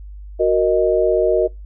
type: chord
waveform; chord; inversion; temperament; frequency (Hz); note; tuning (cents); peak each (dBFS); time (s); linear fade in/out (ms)
sine; D# minor; first; equal; 370 / 466.2 / 622.3; F#4 / A#4 / D#5; 0 / 0 / 0; -17; 0.39-1.48; 20
effects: noise-tail reverb RT60 0.2 s tail -24 dB re dry + added 50 Hz sine -32 dBFS peak until 1.65 s